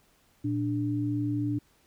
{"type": "tone pair together", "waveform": "sine", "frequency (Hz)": [116.48, 293.7], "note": ["A#2", "D4"], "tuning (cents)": [-1, 0], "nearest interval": "octave + major third", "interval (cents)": 1601, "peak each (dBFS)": [-30, -28], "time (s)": [0.44, 1.59], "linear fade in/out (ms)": 10, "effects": ["pink hiss -65 dBFS RMS until 1.86 s"]}